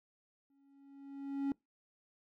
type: tone with exponential growth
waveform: triangle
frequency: 277.2 Hz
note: C#4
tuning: in tune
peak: -28 dBFS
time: 0.5-1.52 s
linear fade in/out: 2 ms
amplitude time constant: 220 ms
effects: noise-tail reverb RT60 0.2 s tail -24 dB re dry